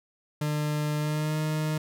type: tone with pitch glide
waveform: 40% pulse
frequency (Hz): 150 to 154.48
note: D3 to D#3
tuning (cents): +37 to -12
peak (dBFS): -25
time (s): 0.41-1.78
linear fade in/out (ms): 5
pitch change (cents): +51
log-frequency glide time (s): 0.97-1.37
effects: none